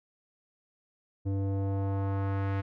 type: tone with low-pass filter sweep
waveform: square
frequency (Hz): 98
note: G2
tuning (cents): 0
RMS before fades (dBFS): -30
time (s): 1.25-2.62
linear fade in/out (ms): 20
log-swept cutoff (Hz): 380 to 2000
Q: 1.2
effects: none

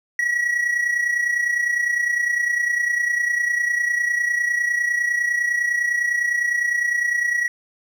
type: tone with amplitude modulation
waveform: triangle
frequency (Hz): 1924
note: B6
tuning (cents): -46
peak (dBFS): -14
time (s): 0.19-7.48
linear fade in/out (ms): 2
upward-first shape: sine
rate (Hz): 29.9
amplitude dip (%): 60
effects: none

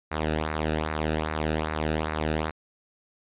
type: tone with flanger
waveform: sawtooth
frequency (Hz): 77.78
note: D#2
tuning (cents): 0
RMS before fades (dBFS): -28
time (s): 0.11-2.51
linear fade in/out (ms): 10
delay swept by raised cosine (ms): 0.3 to 0.95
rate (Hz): 2.5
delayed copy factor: -0.75
effects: resampled to 8000 Hz

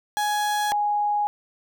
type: tone pair in turn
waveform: 35% pulse / sine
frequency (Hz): 835 / 828.8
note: G#5 / G#5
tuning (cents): +9 / -4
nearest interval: unison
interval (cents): 13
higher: first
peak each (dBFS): -20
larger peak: neither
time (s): 0.17-0.72 / 0.72-1.27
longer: neither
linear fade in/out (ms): 0
effects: none

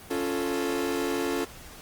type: chord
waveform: 40% pulse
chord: Db augmented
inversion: none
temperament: equal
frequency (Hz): 277.2 / 349.2 / 440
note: Db4 / F4 / A4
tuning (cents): 0 / 0 / 0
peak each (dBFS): -30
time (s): 0.1-1.45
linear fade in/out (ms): 10
effects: pink hiss -46 dBFS RMS until 1.81 s + Opus 32 kbps

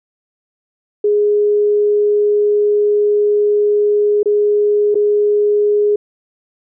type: tone with dropouts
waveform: sine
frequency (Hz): 415.3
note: G#4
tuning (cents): 0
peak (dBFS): -10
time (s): 1.04-5.96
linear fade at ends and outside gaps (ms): 5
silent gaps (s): 4.231-4.257 / 4.945-4.953
effects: none

